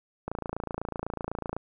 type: click train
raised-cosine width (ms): 1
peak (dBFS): -18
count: 37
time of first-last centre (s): 0.28-1.566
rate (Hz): 28
effects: none